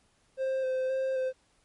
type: tone with vibrato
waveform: triangle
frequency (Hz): 523.3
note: C5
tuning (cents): 0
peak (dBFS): -25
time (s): 0.37-1.33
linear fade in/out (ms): 50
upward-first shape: square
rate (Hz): 1.9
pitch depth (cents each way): 16
effects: pink hiss -68 dBFS RMS until 1.64 s + MP3 48 kbps